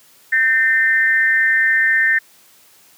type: tone with amplitude modulation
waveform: sine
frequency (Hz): 1815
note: A#6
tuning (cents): -47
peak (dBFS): -8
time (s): 0.32-2.19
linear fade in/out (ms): 10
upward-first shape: sine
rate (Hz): 256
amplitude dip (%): 85
effects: white hiss -50 dBFS RMS until 2.97 s + high-pass 100 Hz 12 dB/octave